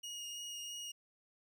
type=tone with vibrato; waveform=25% pulse; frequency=2868 Hz; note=F7; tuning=45 cents sharp; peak=-39 dBFS; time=0.03-0.92 s; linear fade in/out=10 ms; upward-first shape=sine; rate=3 Hz; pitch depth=11 cents each way; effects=none